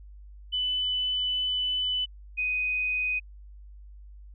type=tone pair in turn; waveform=sine; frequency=2999 / 2498 Hz; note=F#7 / D#7; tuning=+23 / +6 cents; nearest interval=minor third; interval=317 cents; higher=first; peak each=-25 dBFS; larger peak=neither; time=0.52-2.06 / 2.37-3.2 s; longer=first; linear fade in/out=20 ms; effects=added 50 Hz sine -44 dBFS peak until 4.34 s